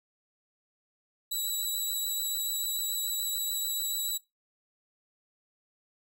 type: tone with vibrato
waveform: 10% pulse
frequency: 3919 Hz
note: B7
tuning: 14 cents flat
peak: -23 dBFS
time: 1.31-4.18 s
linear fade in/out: 10 ms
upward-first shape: sine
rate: 6.9 Hz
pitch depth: 12 cents each way
effects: noise-tail reverb RT60 0.2 s tail -20 dB re dry